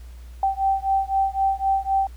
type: beating tone pair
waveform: sine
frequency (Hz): 776 / 779.9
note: G5 / G5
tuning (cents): -18 / -9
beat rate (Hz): 3.9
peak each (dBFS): -22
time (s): 0.43-2.07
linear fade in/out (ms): 2
effects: added 60 Hz sine -37 dBFS peak until 2.16 s + pink hiss -55 dBFS RMS until 2.16 s